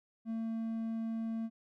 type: tone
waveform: triangle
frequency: 225.5 Hz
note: A3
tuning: 43 cents sharp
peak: -32 dBFS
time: 0.25-1.5 s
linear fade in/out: 50 ms
effects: none